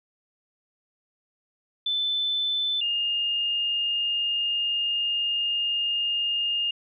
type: tone pair in turn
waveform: sine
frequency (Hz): 3520 / 2829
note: A7 / F7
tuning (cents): 0 / +22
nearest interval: major third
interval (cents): 378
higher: first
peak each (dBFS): -23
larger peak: neither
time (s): 1.86-2.81 / 2.81-6.71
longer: second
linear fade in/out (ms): 5
effects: none